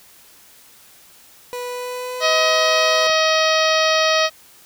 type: tone with pitch glide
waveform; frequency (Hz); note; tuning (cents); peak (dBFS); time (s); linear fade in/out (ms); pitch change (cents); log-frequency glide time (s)
30% pulse; 491.8 to 505.9; B4 to B4; -7 to +42; -23; 1.53-3.07; 0; +49; 1.64-2.36
type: harmonic tone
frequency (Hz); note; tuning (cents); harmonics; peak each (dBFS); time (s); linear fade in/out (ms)
633; D#5; +30; 1 / 2 / 3 / 4 / 5 / 6 / 7 / 8 / 9; -18 / -21 / -23 / -24 / -25 / -26 / -26 / -27 / -28; 2.2-4.3; 50
type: clicks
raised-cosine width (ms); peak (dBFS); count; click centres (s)
1; -24 / -33; 2; 3.097 / 3.106
effects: white hiss -48 dBFS RMS until 4.65 s